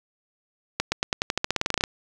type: accelerating click train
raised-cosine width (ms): 0.2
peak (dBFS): -5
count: 17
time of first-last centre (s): 0.8-1.838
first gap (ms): 120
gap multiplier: 0.91
effects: 7-bit